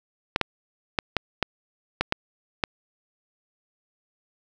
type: clicks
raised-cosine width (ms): 0.3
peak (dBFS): -5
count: 8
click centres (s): 0.361 / 0.413 / 0.988 / 1.167 / 1.427 / 2.01 / 2.124 / 2.638
effects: none